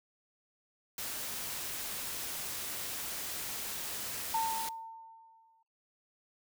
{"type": "noise", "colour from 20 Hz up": "white", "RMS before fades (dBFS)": -39, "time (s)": [0.98, 4.69], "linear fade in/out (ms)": 2}
{"type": "tone with exponential decay", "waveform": "sine", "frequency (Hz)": 902, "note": "A5", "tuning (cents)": 43, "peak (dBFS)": -27, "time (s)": [4.34, 5.63], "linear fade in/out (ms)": 5, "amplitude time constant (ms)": 280}
{"effects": ["noise-tail reverb RT60 0.5 s tail -25 dB re dry"]}